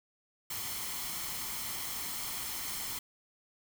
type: noise with comb filter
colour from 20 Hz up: white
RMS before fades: -38 dBFS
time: 0.5-2.99 s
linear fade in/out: 5 ms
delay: 0.94 ms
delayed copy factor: +0.5
effects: none